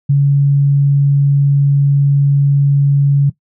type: tone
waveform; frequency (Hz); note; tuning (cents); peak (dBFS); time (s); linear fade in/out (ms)
sine; 140.9; C#3; +29; -7; 0.09-3.3; 10
effects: noise-tail reverb RT60 0.1 s tail -17 dB re dry